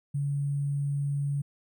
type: tone with sample-and-hold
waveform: sine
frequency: 141.9 Hz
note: C#3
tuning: 41 cents sharp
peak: -26 dBFS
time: 0.14-1.42 s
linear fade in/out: 10 ms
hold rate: 8820 Hz
effects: none